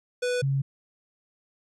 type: tone pair in turn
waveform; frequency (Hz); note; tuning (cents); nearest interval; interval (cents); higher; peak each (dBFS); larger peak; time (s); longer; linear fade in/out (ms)
square / sine; 493.9 / 136.96; B4 / C#3; 0 / -20; octave + minor seventh; 2220; first; -25 / -22; second; 0.22-0.42 / 0.42-0.62; neither; 10
effects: resampled to 22050 Hz